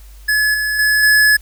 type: tone with level steps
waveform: square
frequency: 1705 Hz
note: G#6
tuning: 45 cents sharp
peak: -13 / -17 / -12 / -9 dBFS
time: 0.28-1.37 s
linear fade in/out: 10 ms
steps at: 0.54 / 0.79 / 1.03 s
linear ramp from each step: 2 ms
effects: added 50 Hz sine -36 dBFS peak until 1.41 s + white hiss -49 dBFS RMS until 1.41 s